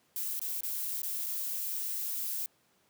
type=noise with dropouts; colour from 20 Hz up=violet; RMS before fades=-35 dBFS; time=0.16-2.46 s; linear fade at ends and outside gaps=0 ms; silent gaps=0.394-0.415 / 0.607-0.634 / 1.018-1.032 / 1.262-1.267 s; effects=pink hiss -69 dBFS RMS until 2.89 s + high-pass 150 Hz 12 dB/octave